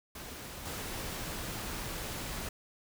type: noise with level steps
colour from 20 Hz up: pink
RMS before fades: -44 / -39 dBFS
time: 0.15-2.49 s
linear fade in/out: 5 ms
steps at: 0.65 s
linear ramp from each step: 10 ms
effects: none